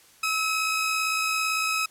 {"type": "tone pair together", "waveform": "sawtooth", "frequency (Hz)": [1296.9, 2536], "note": ["E6", "D#7"], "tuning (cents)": [-29, 32], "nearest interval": "octave", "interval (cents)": 1161, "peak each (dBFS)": -23, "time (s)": [0.23, 1.86], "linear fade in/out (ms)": 5, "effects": ["white hiss -55 dBFS RMS until 1.9 s", "low-pass 12000 Hz 12 dB/octave"]}